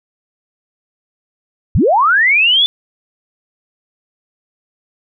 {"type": "linear sweep", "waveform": "sine", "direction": "up", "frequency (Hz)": [48.99, 3520], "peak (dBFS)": -8, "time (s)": [1.75, 2.66], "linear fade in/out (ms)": 0, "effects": []}